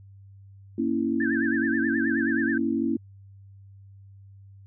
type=chord; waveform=sine; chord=A# diminished; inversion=none; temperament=equal; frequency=233.1 / 277.2 / 329.6 Hz; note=A#3 / C#4 / E4; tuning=0 / 0 / 0 cents; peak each=-27 dBFS; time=0.78-2.97 s; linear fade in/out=5 ms
type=tone with vibrato; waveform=sine; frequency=1661.2 Hz; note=G#6; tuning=in tune; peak=-27 dBFS; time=1.2-2.58 s; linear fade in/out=5 ms; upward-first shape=sine; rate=9.4 Hz; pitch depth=140 cents each way
effects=added 98 Hz sine -46 dBFS peak until 4.66 s